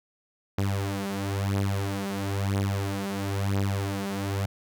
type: beating tone pair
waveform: sawtooth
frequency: 98.3 / 99.3 Hz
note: G2 / G2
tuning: +5 / +23 cents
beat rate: 1 Hz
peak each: -25 dBFS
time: 0.58-4.46 s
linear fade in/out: 5 ms
effects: none